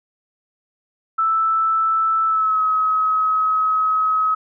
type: tone with pitch glide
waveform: sine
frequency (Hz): 1318.5 to 1276.5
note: E6 to D#6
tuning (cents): 0 to +44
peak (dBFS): -15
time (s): 1.18-4.35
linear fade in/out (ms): 10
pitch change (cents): -56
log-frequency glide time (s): 2.26-2.62
effects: none